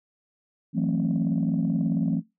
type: chord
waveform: sine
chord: F# half-diminished seventh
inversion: third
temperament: just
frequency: 166.5 / 185 / 222 / 266.4 Hz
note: E3 / F#3 / A3 / C4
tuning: +18 / 0 / +16 / +31 cents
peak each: -25 / -27 / -26 / -27 dBFS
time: 0.73-2.22 s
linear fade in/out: 50 ms
effects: noise-tail reverb RT60 0.2 s tail -21 dB re dry + tanh soft clip ceiling -16 dBFS